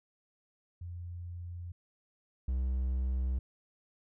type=tone pair in turn; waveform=sine / triangle; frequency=87.31 / 64.08 Hz; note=F2 / C2; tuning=0 / -35 cents; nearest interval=perfect fourth; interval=535 cents; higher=first; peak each=-39 / -27 dBFS; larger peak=second; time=0.81-1.72 / 2.48-3.39 s; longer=neither; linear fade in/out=5 ms; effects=none